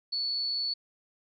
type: tone with amplitude modulation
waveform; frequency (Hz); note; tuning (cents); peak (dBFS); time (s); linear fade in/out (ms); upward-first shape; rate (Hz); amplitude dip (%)
sine; 4435; C#8; 0; -27; 0.12-0.74; 10; sine; 125; 25
effects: none